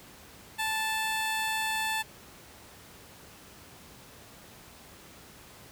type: tone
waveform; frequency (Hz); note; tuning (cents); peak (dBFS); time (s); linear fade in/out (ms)
15% pulse; 878; A5; -4; -22; 0.58-2.03; 20
effects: pink hiss -51 dBFS RMS until 5.71 s + high-pass 60 Hz 12 dB/octave